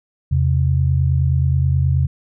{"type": "tone pair together", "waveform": "sine", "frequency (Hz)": [83.5, 132.93], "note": ["E2", "C3"], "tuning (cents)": [23, 28], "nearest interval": "minor sixth", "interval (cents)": 805, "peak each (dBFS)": -16, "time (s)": [0.31, 2.07], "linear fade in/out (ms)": 10, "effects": []}